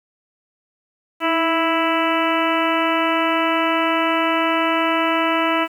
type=harmonic tone with a mistuned harmonic; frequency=329.6 Hz; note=E4; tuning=in tune; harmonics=1 / 2 / 3 / 4 / 5 / 6 / 7 / 8 / 9; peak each=-22 / -23 / -23 / -23 / -30 / -28 / -29 / -28 / -29 dBFS; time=1.2-5.68 s; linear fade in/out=50 ms; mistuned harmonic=1; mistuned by=-40 cents; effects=8-bit